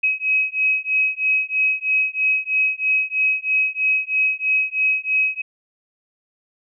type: beating tone pair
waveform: sine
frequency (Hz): 2544 / 2547.1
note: D#7 / D#7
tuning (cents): +38 / +40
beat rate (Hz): 3.1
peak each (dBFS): -20 / -20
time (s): 0.03-5.42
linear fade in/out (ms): 10
effects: none